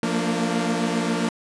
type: chord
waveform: sawtooth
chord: Bb major seventh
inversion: second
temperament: equal with one note detuned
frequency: 174.61 / 225.7 / 233.1 / 293.7 Hz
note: F3 / A3 / Bb3 / D4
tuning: 0 / +44 / 0 / 0 cents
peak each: -23 / -23 / -22 / -25 dBFS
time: 0.03-1.29 s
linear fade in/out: 2 ms
effects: resampled to 22050 Hz